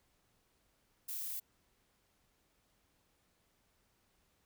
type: noise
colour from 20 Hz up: violet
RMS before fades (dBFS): -41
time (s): 1.08-1.4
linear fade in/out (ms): 10
effects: pink hiss -75 dBFS RMS until 4.45 s